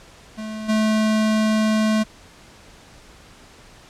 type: tone with level steps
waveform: square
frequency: 216.8 Hz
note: A3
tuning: 25 cents flat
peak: -29 / -17 dBFS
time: 0.37-2.04 s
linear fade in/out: 20 ms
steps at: 0.68 s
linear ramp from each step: 20 ms
effects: pink hiss -47 dBFS RMS until 3.89 s + low-pass 8000 Hz 12 dB/octave